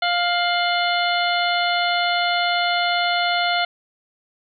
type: harmonic tone with a mistuned harmonic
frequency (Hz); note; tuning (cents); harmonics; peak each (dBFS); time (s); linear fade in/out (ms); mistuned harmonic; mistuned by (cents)
702; F5; +9; 1 / 2 / 3 / 4 / 5 / 6; -21 / -24 / -26 / -27 / -28 / -29; 0.02-3.65; 5; 4; +99
effects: none